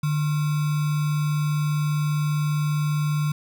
sine tone with sample-and-hold, 150 Hz, D3, 37 cents sharp, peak -20 dBFS, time 0.03-3.32 s, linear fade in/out 5 ms, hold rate 1225 Hz, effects none

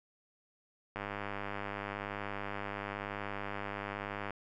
click train, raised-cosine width 0.5 ms, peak -23 dBFS, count 339, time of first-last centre 0.96-4.307 s, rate 101 Hz, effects none

